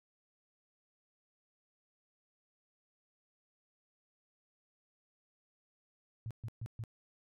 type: tone bursts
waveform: sine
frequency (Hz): 112.7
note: A2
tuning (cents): +42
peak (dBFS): -38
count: 4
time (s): 6.26-6.838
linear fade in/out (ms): 0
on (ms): 47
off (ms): 130
effects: none